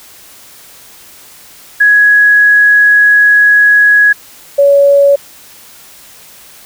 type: tone pair in turn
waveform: sine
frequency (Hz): 1671 / 563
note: G#6 / C#5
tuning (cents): +10 / +27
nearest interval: octave + perfect fifth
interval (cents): 1883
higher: first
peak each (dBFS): -3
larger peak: neither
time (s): 1.8-4.13 / 4.58-5.16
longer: first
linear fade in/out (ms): 10
effects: white hiss -37 dBFS RMS until 6.65 s